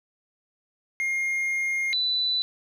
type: tone pair in turn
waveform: triangle / sine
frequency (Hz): 2130 / 3983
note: C7 / B7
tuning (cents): +30 / +14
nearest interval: major seventh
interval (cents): 1084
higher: second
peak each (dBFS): -22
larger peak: neither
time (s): 1-1.93 / 1.93-2.42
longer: first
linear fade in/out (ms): 0
effects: none